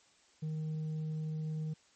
sine tone with tanh clipping, 156 Hz, D#3, 5 cents sharp, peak -35 dBFS, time 0.42-1.74 s, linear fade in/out 10 ms, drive 3 dB, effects white hiss -66 dBFS RMS until 1.95 s + MP3 32 kbps

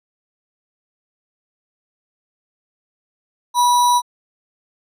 sine tone with sample-and-hold, 974 Hz, B5, 24 cents flat, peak -11 dBFS, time 3.54-4.02 s, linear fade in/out 50 ms, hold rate 4900 Hz, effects resampled to 32000 Hz

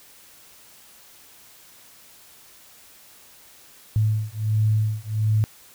sine beating tone pair, 107.3 / 108.7 Hz, A2 / A2, -43 / -21 cents, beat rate 1.4 Hz, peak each -22 dBFS, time 3.96-5.44 s, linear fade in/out 0 ms, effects white hiss -50 dBFS RMS until 5.74 s

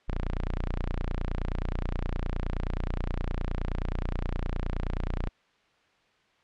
sawtooth tone, 29.56 Hz, A#0, 25 cents sharp, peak -24 dBFS, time 0.08-5.29 s, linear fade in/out 0 ms, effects white hiss -65 dBFS RMS until 6.43 s + low-pass 3000 Hz 12 dB/octave

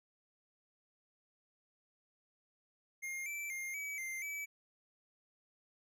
square tone with pitch steps, 2126 / 2329 / 2118 / 2282 / 2094 / 2297 Hz, C7 / D7 / C7 / C#7 / C7 / D7, +27 / -15 / +21 / +50 / +1 / -39 cents, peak -40 dBFS, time 3.02-4.46 s, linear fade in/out 20 ms, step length 240 ms, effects none

